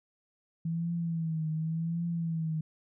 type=tone with vibrato; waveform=sine; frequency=163.4 Hz; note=E3; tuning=15 cents flat; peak=-29 dBFS; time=0.65-2.61 s; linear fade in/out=5 ms; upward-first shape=triangle; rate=0.89 Hz; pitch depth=81 cents each way; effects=none